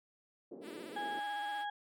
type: band-pass noise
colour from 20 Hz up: pink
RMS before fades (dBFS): -48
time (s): 0.51-1.2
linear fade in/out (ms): 10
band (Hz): 280 to 470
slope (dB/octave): 24
type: tone with vibrato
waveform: 5% pulse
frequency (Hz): 312.6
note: D#4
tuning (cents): +8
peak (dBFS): -40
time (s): 0.61-1.66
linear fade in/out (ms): 50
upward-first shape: sine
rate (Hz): 16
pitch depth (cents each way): 130
type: harmonic tone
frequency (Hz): 825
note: G#5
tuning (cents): -12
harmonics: 1 / 2 / 4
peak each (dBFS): -37 / -43 / -49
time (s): 0.96-1.7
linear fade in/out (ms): 5
effects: none